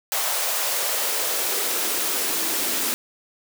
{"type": "noise with high-pass filter sweep", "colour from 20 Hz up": "white", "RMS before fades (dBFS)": -24, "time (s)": [0.12, 2.94], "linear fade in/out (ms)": 0, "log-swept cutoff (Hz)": [690, 250], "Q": 2.1, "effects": []}